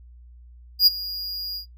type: tone with ADSR envelope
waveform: square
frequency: 4858 Hz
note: D#8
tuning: 42 cents flat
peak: -10 dBFS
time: 0.79-1.66 s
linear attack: 77 ms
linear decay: 23 ms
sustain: -19 dB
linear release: 100 ms
effects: noise-tail reverb RT60 0.1 s tail -19 dB re dry + added 60 Hz sine -44 dBFS peak until 1.77 s